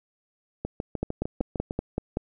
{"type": "two click trains", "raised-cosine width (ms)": 2, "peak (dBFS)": [-13, -16], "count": [7, 8], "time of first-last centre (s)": [[1.03, 2.171], [0.65, 1.709]], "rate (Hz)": [5.26, 6.61], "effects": []}